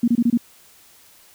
sine tone bursts, 236.9 Hz, A#3, 28 cents sharp, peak -13 dBFS, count 5, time 0.03-0.375 s, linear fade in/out 5 ms, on 49 ms, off 25 ms, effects white hiss -51 dBFS RMS until 1.34 s

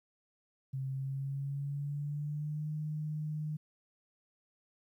sine tone with pitch glide, 133.7 to 152.7 Hz, C3 to D#3, +38 to -32 cents, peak -34 dBFS, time 0.73-3.57 s, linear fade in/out 10 ms, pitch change +230 cents, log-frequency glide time 0.9-2.7 s, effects 12-bit

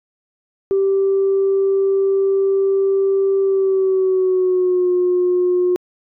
sine tone with pitch glide, 390 to 359.7 Hz, G4 to F#4, -9 to -49 cents, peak -12 dBFS, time 0.71-5.76 s, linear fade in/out 0 ms, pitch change -140 cents, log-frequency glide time 3.41-4.91 s, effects tanh soft clip ceiling -9 dBFS

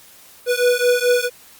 square beating tone pair, 488.1 / 492.7 Hz, B4 / B4, -20 / -4 cents, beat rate 4.6 Hz, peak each -18 dBFS, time 0.46-1.3 s, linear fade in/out 50 ms, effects white hiss -46 dBFS RMS until 1.59 s + Opus 48 kbps

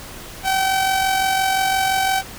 sawtooth tone with amplitude modulation, 767 Hz, G5, 38 cents flat, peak -11 dBFS, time 0.43-2.23 s, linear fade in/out 50 ms, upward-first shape sine, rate 45.8 Hz, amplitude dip 40%, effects pink hiss -36 dBFS RMS until 2.38 s

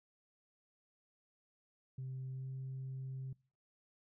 sine tone with pitch glide, 130.81 to 132.1 Hz, C3 to C3, 0 to +17 cents, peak -39 dBFS, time 1.98-3.33 s, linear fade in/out 5 ms, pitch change +17 cents, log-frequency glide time 2.31-2.48 s, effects noise-tail reverb RT60 0.4 s tail -25 dB re dry + tanh soft clip ceiling -38 dBFS

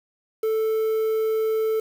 triangle tone with quantisation, 440 Hz, A4, in tune, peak -18 dBFS, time 0.43-1.8 s, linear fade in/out 5 ms, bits 7, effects none

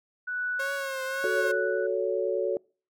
sine tone with tremolo, 1480 Hz, F#6, in tune, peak -27 dBFS, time 0.27-1.87 s, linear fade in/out 10 ms, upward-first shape sine, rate 1.1 Hz, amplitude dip 65%
sawtooth tone with vibrato, 541 Hz, C#5, 42 cents flat, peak -28 dBFS, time 0.59-1.52 s, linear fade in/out 10 ms, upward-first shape triangle, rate 1.7 Hz, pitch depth 59 cents each way
sine chord, F# minor, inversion none, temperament equal with one note detuned, 370 / 440 / 561.1 Hz, F#4 / A4 / C#5, 0 / 0 / +21 cents, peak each -29 dBFS, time 1.24-2.57 s, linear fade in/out 2 ms
effects noise-tail reverb RT60 0.4 s tail -26 dB re dry

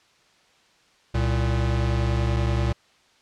square tone pair together, 65.3 / 115.5 Hz, C2 / A#2, -3 / -16 cents, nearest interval minor seventh, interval 987 cents, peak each -24 dBFS, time 1.14-2.73 s, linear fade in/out 10 ms, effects white hiss -59 dBFS RMS until 3.21 s + low-pass 5000 Hz 12 dB/octave

